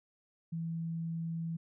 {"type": "tone", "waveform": "sine", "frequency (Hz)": 165.1, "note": "E3", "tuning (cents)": 3, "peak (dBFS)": -34, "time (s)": [0.52, 1.57], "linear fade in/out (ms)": 10, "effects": []}